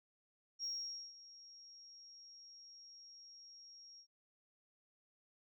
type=tone with ADSR envelope; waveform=sine; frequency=5588 Hz; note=F8; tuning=in tune; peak=-37 dBFS; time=0.59-4.07 s; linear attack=49 ms; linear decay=490 ms; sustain=-18 dB; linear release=78 ms; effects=tanh soft clip ceiling -34 dBFS